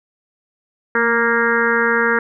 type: harmonic tone with a mistuned harmonic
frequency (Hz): 233.1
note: A#3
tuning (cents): 0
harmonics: 1 / 2 / 4 / 5 / 6 / 7 / 8 / 9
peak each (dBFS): -24 / -19 / -24 / -25 / -20 / -19 / -23 / -31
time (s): 0.95-2.19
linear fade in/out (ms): 2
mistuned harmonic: 1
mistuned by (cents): -22
effects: none